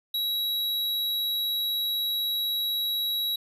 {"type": "tone", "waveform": "square", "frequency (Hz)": 3876, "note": "B7", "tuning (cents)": -33, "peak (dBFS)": -26, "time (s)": [0.14, 3.36], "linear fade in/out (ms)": 5, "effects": ["resampled to 32000 Hz"]}